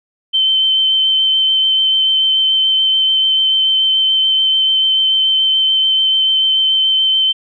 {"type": "tone with vibrato", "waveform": "sine", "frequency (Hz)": 3089, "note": "G7", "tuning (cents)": -26, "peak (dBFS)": -10, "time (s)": [0.33, 7.33], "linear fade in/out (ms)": 20, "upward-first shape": "sine", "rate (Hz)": 6.9, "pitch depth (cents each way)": 11, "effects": []}